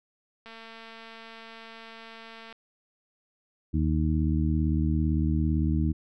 click train, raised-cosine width 0.3 ms, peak -30 dBFS, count 468, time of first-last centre 0.46-2.526 s, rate 226 Hz
harmonic tone, 77.78 Hz, D#2, in tune, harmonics 1 / 2 / 3 / 4, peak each -25 / -28 / -30 / -31 dBFS, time 3.73-5.93 s, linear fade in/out 20 ms
effects none

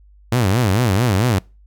sawtooth tone with vibrato, 108.6 Hz, A2, 22 cents flat, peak -10 dBFS, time 0.32-1.39 s, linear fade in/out 5 ms, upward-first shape sine, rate 4.5 Hz, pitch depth 270 cents each way, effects noise-tail reverb RT60 0.3 s tail -26 dB re dry + added 50 Hz sine -45 dBFS peak until 1.66 s

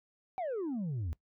sine exponential sweep, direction down, 783 to 73.42 Hz, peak -30 dBFS, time 0.38-1.13 s, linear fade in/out 0 ms, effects noise-tail reverb RT60 0.1 s tail -23 dB re dry + tanh soft clip ceiling -32 dBFS

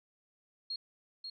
sine tone with echo, 4270 Hz, C8, 34 cents sharp, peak -35 dBFS, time 0.7-0.76 s, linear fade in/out 5 ms, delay 540 ms, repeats 1, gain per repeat -5 dB, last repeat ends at 1.3 s, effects none

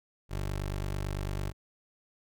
20% pulse tone, 49 Hz, G1, in tune, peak -27 dBFS, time 0.29-1.53 s, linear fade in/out 50 ms, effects none

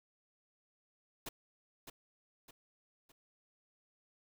pink noise with echo, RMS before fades -43 dBFS, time 1.26-1.29 s, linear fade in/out 5 ms, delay 610 ms, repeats 3, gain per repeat -7 dB, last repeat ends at 3.12 s, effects none

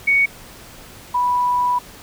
sine tone pair in turn, 2231 / 984.1 Hz, C#7 / B5, +11 / -6 cents, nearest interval octave + major second, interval 1417 cents, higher first, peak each -12 / -15 dBFS, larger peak first, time 0.07-0.26 / 1.14-1.79 s, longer second, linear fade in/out 10 ms, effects pink hiss -41 dBFS RMS until 2.02 s

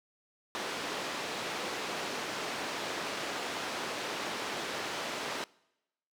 pink band-pass noise, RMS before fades -37 dBFS, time 0.55-5.44 s, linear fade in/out 0 ms, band 340 to 5100 Hz, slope 12 dB/octave, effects noise-tail reverb RT60 0.9 s tail -24 dB re dry

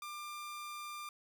sawtooth tone, 1193 Hz, D6, 27 cents sharp, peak -39 dBFS, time 0.02-1.09 s, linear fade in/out 2 ms, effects none

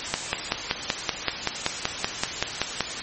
click train, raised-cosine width 0.2 ms, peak -3 dBFS, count 15, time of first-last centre 0.14-2.807 s, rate 5.25 Hz, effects white hiss -31 dBFS RMS until 3.02 s + MP3 32 kbps

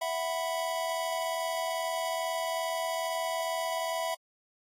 square chord, E suspended second, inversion none, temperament just, 659.3 / 741.7 / 988.9 Hz, E5 / F#5 / B5, 0 / +4 / +2 cents, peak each -33 / -38 / -36 dBFS, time 0.01-4.15 s, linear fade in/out 10 ms, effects AAC 48 kbps

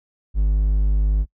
triangle tone, 50.9 Hz, G#1, 34 cents flat, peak -13 dBFS, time 0.34-1.26 s, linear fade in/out 50 ms, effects noise-tail reverb RT60 0.1 s tail -26 dB re dry

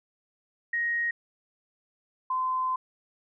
sine tone pair in turn, 1877 / 1029.4 Hz, A#6 / C6, +11 / -29 cents, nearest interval minor seventh, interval 1040 cents, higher first, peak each -25 dBFS, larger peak neither, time 0.73-1.11 / 2.3-2.76 s, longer second, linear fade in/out 5 ms, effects none

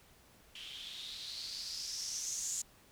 violet noise with low-pass filter sweep, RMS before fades -42 dBFS, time 0.55-2.62 s, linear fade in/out 5 ms, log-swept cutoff 3000 to 7200 Hz, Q 5.9, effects pink hiss -63 dBFS RMS until 2.91 s

